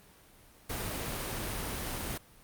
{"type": "noise", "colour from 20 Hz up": "pink", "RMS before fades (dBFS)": -36, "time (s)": [0.69, 2.18], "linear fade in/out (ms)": 10, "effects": ["pink hiss -58 dBFS RMS until 2.43 s", "Opus 32 kbps"]}